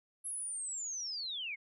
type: linear sweep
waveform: sine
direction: down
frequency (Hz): 11000 to 2093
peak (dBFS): -37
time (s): 0.24-1.56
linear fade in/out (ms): 20
effects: none